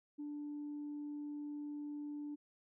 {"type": "tone", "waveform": "sine", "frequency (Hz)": 293.7, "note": "D4", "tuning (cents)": 0, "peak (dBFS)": -40, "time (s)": [0.18, 2.36], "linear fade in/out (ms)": 20, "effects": ["tanh soft clip ceiling -38 dBFS"]}